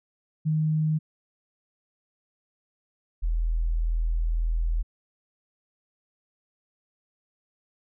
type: tone pair in turn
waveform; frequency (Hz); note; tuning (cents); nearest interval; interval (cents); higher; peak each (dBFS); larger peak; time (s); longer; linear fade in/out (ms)
sine; 155.56 / 41.02; D#3 / E1; 0 / -8; octave + major seventh; 2308; first; -21 / -22; first; 0.45-0.99 / 3.22-4.83; second; 20
effects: none